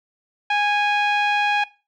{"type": "tone with low-pass filter", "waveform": "sawtooth", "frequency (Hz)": 825, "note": "G#5", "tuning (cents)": -12, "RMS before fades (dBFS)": -20, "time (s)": [0.5, 1.64], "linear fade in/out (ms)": 5, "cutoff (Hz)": 2700, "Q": 2.2, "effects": ["noise-tail reverb RT60 0.3 s tail -20 dB re dry"]}